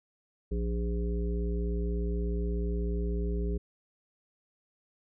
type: harmonic tone with a mistuned harmonic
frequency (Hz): 58.27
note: A#1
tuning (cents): 0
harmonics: 1 / 3 / 5 / 7 / 9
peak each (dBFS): -29 / -36 / -43 / -37 / -50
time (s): 0.51-3.58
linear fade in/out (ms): 10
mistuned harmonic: 9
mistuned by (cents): -43
effects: none